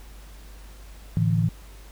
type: chord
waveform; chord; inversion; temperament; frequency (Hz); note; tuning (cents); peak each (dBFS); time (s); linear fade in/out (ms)
sine; A suspended fourth; none; equal; 110 / 146.83 / 164.81; A2 / D3 / E3; 0 / 0 / 0; -22 / -27 / -22; 1.17-1.49; 0
effects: added 50 Hz sine -42 dBFS peak until 1.91 s + pink hiss -51 dBFS RMS until 1.91 s